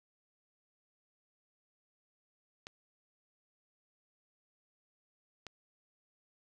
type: clicks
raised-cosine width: 0.2 ms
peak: -27 dBFS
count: 2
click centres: 2.669 / 5.467 s
effects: none